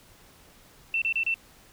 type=tone bursts; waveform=sine; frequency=2684 Hz; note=E7; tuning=31 cents sharp; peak=-23 dBFS; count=4; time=0.94-1.342 s; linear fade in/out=2 ms; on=78 ms; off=30 ms; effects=pink hiss -55 dBFS RMS until 1.72 s